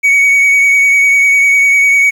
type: tone with vibrato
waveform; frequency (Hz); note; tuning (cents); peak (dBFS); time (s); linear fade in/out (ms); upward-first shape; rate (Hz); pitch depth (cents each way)
triangle; 2243; C#7; +20; -4; 0.03-2.11; 20; triangle; 10; 27
effects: 7-bit